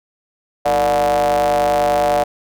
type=ring-modulated tone; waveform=square; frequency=68.1 Hz; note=C#2; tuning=30 cents flat; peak=-11 dBFS; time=0.65-2.24 s; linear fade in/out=10 ms; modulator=656 Hz; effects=none